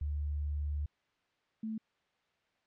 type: tone pair in turn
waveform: sine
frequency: 73.42 / 220 Hz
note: D2 / A3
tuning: 0 / 0 cents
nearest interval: octave + perfect fifth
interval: 1900 cents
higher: second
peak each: -32 / -35 dBFS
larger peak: first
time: 0.01-0.86 / 1.63-1.78 s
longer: first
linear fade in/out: 5 ms
effects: white hiss -75 dBFS RMS until 2.66 s + low-pass 3000 Hz 12 dB/octave